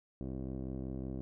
15% pulse tone with low-pass filter, 65.4 Hz, C2, in tune, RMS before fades -40 dBFS, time 0.21-1.21 s, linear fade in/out 0 ms, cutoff 410 Hz, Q 3.5, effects none

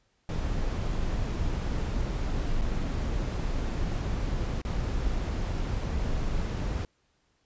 brown noise with dropouts, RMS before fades -29 dBFS, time 0.29-6.85 s, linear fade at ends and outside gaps 1 ms, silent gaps 2.613-2.618 / 4.616-4.65 s, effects pink hiss -71 dBFS RMS until 7.45 s + resampled to 16000 Hz

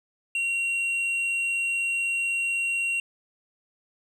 sine tone with hard clipping, 2748 Hz, F7, 29 cents flat, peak -25 dBFS, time 0.35-3 s, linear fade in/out 2 ms, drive 4 dB, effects none

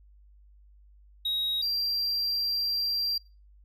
triangle tone pair in turn, 3800 / 4731 Hz, A#7 / D8, +33 / +12 cents, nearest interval major third, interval 379 cents, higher second, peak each -25 dBFS, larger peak neither, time 1.25-1.62 / 1.62-3.18 s, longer second, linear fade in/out 5 ms, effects noise-tail reverb RT60 0.3 s tail -24 dB re dry + added 50 Hz sine -53 dBFS peak until 3.64 s

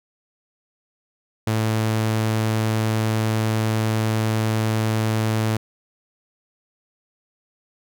sawtooth tone, 110 Hz, A2, in tune, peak -15 dBFS, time 1.47-5.57 s, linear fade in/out 5 ms, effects none

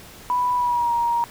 sine tone with pitch glide, 987.8 to 942.1 Hz, B5 to A#5, 0 to +18 cents, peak -18 dBFS, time 0.3-1.24 s, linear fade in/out 0 ms, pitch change -82 cents, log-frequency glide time 0.54-0.92 s, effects pink hiss -43 dBFS RMS until 1.3 s

